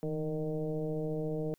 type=tone with frequency modulation; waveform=sine; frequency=311.1 Hz; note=D#4; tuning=in tune; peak=-31 dBFS; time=0.03-1.54 s; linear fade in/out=0 ms; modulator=152 Hz; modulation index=1.7; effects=white hiss -73 dBFS RMS until 1.58 s